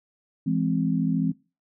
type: chord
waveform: sine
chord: E augmented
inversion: none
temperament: equal with one note detuned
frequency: 167.02 / 207.7 / 261.6 Hz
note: E3 / G#3 / B#3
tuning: +23 / 0 / 0 cents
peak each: -25 / -27 / -25 dBFS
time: 0.46-1.32 s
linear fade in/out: 10 ms
effects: noise-tail reverb RT60 0.3 s tail -20 dB re dry